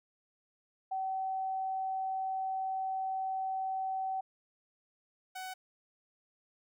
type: tone pair in turn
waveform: sine / sawtooth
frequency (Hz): 763 / 748.6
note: G5 / F#5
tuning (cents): -47 / +20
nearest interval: unison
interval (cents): 33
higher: first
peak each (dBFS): -32 / -36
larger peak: first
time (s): 0.91-4.21 / 5.35-5.54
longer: first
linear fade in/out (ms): 10
effects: none